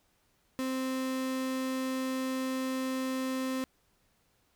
35% pulse tone, 261 Hz, C4, 4 cents flat, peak -29 dBFS, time 0.59-3.64 s, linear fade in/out 0 ms, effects pink hiss -71 dBFS RMS until 4.55 s

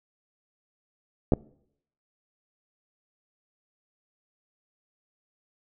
clicks, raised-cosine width 2 ms, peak -8 dBFS, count 2, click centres 1.322 / 1.336 s, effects noise-tail reverb RT60 0.7 s tail -23 dB re dry

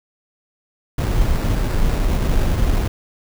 brown noise with sample-and-hold, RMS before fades -17 dBFS, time 0.98-2.88 s, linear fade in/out 5 ms, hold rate 3150 Hz, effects none

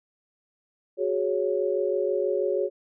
sine chord, F# suspended second, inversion none, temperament just, 370 / 416.2 / 555 Hz, F#4 / G#4 / C#5, 0 / +4 / +2 cents, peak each -27 dBFS, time 0.97-2.7 s, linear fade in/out 50 ms, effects none

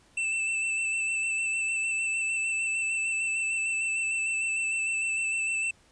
square tone with vibrato, 2658 Hz, E7, 14 cents sharp, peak -27 dBFS, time 0.17-5.71 s, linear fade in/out 5 ms, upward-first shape square, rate 6.6 Hz, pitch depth 18 cents each way, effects pink hiss -61 dBFS RMS until 5.91 s + resampled to 22050 Hz

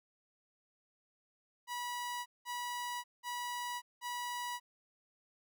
sawtooth tone bursts, 973 Hz, B5, 26 cents flat, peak -34 dBFS, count 4, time 1.67-4.6 s, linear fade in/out 50 ms, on 590 ms, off 190 ms, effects none

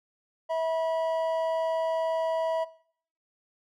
triangle tone pair together, 649.8 / 972 Hz, E5 / B5, -25 / -28 cents, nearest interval perfect fifth, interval 697 cents, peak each -25 / -31 dBFS, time 0.49-2.65 s, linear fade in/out 20 ms, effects noise-tail reverb RT60 0.6 s tail -20 dB re dry

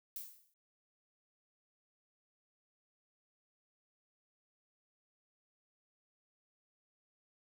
violet noise with exponential decay, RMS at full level -41 dBFS, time 0.16-0.54 s, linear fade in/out 2 ms, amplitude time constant 82 ms, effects none

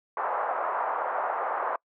white band-pass noise, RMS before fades -29 dBFS, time 0.17-1.76 s, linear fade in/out 2 ms, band 580 to 1200 Hz, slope 24 dB/octave, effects noise-tail reverb RT60 0.1 s tail -26 dB re dry + low-pass 2000 Hz 12 dB/octave

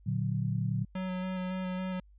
sine chord, Bb augmented, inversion none, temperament equal, 116.54 / 146.83 / 185 Hz, Bb2 / D3 / F#3, 0 / 0 / 0 cents, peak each -31 / -33 / -34 dBFS, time 0.06-0.85 s, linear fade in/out 10 ms
square tone with vibrato, 185 Hz, F#3, in tune, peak -33 dBFS, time 0.95-2 s, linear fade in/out 5 ms, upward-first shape square, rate 3.6 Hz, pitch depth 12 cents each way
effects added 50 Hz sine -55 dBFS peak until 2.18 s + resampled to 8000 Hz

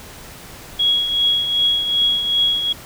sine tone with tremolo, 3322 Hz, G#7, in tune, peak -12 dBFS, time 0.79-2.73 s, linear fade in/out 10 ms, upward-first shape triangle, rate 2.6 Hz, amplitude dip 60%, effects pink hiss -38 dBFS RMS until 2.85 s

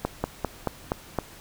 slowing click train, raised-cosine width 1 ms, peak -10 dBFS, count 6, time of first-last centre 0.05-1.187 s, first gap 190 ms, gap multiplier 1.09, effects pink hiss -47 dBFS RMS until 1.4 s

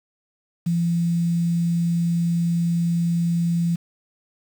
sine tone with quantisation, 170 Hz, F3, 46 cents flat, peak -18 dBFS, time 0.66-3.76 s, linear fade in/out 10 ms, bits 7, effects none

